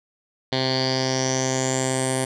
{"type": "tone with low-pass filter sweep", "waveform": "10% pulse", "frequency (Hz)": 130.81, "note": "C3", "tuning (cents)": 0, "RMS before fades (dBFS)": -23, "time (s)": [0.52, 2.25], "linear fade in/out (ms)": 5, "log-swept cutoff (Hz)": [4000, 9400], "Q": 8.1, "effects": []}